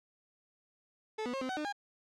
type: tone with pitch steps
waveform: 30% pulse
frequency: 435 / 245.5 / 537 / 258.2 / 754 / 302.1 / 812 Hz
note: A4 / B3 / C5 / C4 / F#5 / D4 / G#5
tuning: -20 / -10 / +45 / -23 / +32 / +49 / -39 cents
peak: -32 dBFS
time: 1.18-1.726 s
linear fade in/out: 10 ms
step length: 78 ms
effects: low-pass 5000 Hz 12 dB/octave